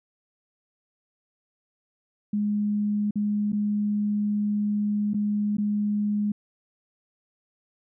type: tone with dropouts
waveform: sine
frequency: 207.7 Hz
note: G#3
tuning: in tune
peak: -22 dBFS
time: 2.33-6.32 s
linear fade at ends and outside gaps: 5 ms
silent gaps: 3.109-3.156 / 3.521-3.529 / 5.135-5.143 / 5.57-5.582 s
effects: none